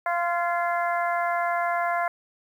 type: harmonic tone with a mistuned harmonic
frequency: 346.1 Hz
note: F4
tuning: 16 cents flat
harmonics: 2 / 3 / 4 / 5 / 6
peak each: -25 / -29 / -31 / -33 / -35 dBFS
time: 0.06-2.08 s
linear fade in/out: 2 ms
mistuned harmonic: 5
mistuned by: -18 cents
effects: 9-bit